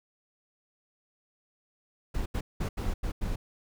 brown noise bursts at uneven times, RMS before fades -30 dBFS, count 6, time 2.14-2.26 / 2.34-2.41 / 2.6-2.69 / 2.77-2.94 / 3.03-3.12 / 3.21-3.36 s, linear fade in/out 10 ms, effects none

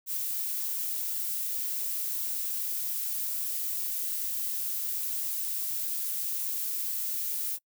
violet noise, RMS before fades -32 dBFS, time 0.06-7.59 s, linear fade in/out 50 ms, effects noise-tail reverb RT60 0.1 s tail -25 dB re dry

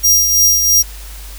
sawtooth tone with tremolo, 5700 Hz, F8, 34 cents sharp, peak -4 dBFS, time 0.03-0.83 s, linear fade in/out 20 ms, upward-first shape triangle, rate 3 Hz, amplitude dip 50%, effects added 50 Hz sine -29 dBFS peak until 1.38 s + white hiss -36 dBFS RMS until 1.38 s

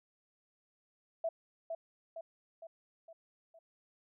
sine tone with echo, 659.3 Hz, E5, in tune, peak -31 dBFS, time 1.24-1.29 s, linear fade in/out 5 ms, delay 460 ms, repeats 5, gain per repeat -5 dB, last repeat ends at 3.59 s, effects none

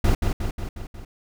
brown noise with echo, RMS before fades -17 dBFS, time 0.04-0.15 s, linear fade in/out 5 ms, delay 180 ms, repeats 5, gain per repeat -4 dB, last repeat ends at 1.05 s, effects none

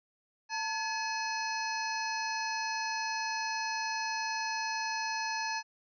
harmonic tone with a mistuned harmonic, 851 Hz, G#5, 42 cents sharp, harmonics 1 / 2 / 3 / 5 / 6 / 7, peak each -35 / -38 / -40 / -42 / -43 / -43 dBFS, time 0.49-5.63 s, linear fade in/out 50 ms, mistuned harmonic 1, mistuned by +80 cents, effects none

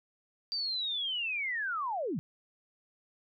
sine linear sweep, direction down, 4699 to 130.81 Hz, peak -31 dBFS, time 0.52-2.19 s, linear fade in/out 0 ms, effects none

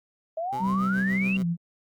sine exponential sweep, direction up, 630 to 2811 Hz, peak -27 dBFS, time 0.37-1.37 s, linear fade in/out 5 ms
15% pulse tone with tremolo, 128.1 Hz, C3, 36 cents flat, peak -29 dBFS, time 0.52-1.43 s, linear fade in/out 10 ms, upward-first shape triangle, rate 7 Hz, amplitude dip 70%
sine tone with pitch glide, 192.1 to 170.16 Hz, G3 to F3, -35 to -45 cents, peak -23 dBFS, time 0.59-1.57 s, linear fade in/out 50 ms, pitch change -210 cents, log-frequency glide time 1.4-1.45 s
effects Opus 48 kbps

